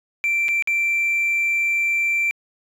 triangle tone with dropouts, 2349 Hz, D7, in tune, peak -15 dBFS, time 0.24-2.31 s, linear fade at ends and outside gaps 0 ms, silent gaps 0.483-0.488 / 0.624-0.674 s, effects tanh soft clip ceiling -13 dBFS

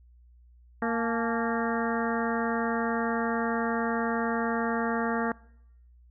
harmonic tone with a mistuned harmonic, 231.1 Hz, A#3, 15 cents flat, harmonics 1 / 2 / 3 / 4 / 5 / 6 / 7 / 8, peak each -29 / -32 / -34 / -35 / -36 / -37 / -37 / -38 dBFS, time 0.82-5.32 s, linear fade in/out 2 ms, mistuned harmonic 4, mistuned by -98 cents, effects noise-tail reverb RT60 0.8 s tail -23 dB re dry + added 60 Hz sine -53 dBFS peak until 6.1 s

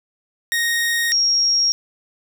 sawtooth / sine tone pair in turn, 1864.7 / 5588 Hz, A#6 / F8, 0 / 0 cents, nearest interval octave + perfect fifth, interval 1900 cents, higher second, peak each -14 dBFS, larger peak neither, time 0.52-1.12 / 1.12-1.72 s, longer neither, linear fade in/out 0 ms, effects none

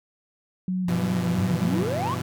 sine tone with vibrato, 180 Hz, F#3, 47 cents flat, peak -23 dBFS, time 0.68-1.83 s, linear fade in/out 2 ms, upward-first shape square, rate 3 Hz, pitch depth 43 cents each way
sawtooth chord, E minor, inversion first, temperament equal with one note detuned, 98 / 123.47 / 168.67 Hz, G2 / B2 / E3, 0 / 0 / +40 cents, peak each -28 / -26 / -28 dBFS, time 0.88-2.22 s, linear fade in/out 5 ms
triangle exponential sweep, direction up, 87.31 to 1174.7 Hz, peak -24 dBFS, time 1.38-2.15 s, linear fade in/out 10 ms
effects none

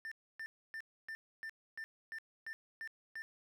triangle tone bursts, 1788 Hz, A6, 27 cents sharp, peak -40 dBFS, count 10, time 0.05-3.22 s, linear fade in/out 0 ms, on 65 ms, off 280 ms, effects none

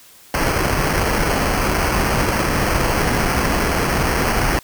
pink noise with sample-and-hold, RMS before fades -18 dBFS, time 0.34-4.59 s, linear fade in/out 0 ms, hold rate 3675 Hz, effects white hiss -46 dBFS RMS until 4.63 s

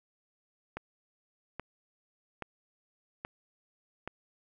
click train, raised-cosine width 0.5 ms, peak -22 dBFS, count 5, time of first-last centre 0.77-4.076 s, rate 1.21 Hz, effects none

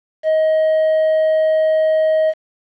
triangle tone with quantisation, 630 Hz, D#5, 21 cents sharp, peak -10 dBFS, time 0.23-2.34 s, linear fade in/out 50 ms, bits 6, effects low-pass 3000 Hz 12 dB/octave

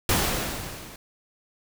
pink noise with level ramp, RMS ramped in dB -20 to -44 dBFS, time 0.09-0.96 s, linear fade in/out 2 ms, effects none

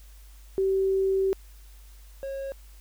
sine / triangle tone pair in turn, 385 / 544.5 Hz, G4 / C#5, -31 / -31 cents, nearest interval tritone, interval 600 cents, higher second, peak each -21 / -29 dBFS, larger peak first, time 0.58-1.33 / 2.23-2.52 s, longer first, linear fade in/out 0 ms, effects added 50 Hz sine -46 dBFS peak until 2.8 s + white hiss -58 dBFS RMS until 2.8 s

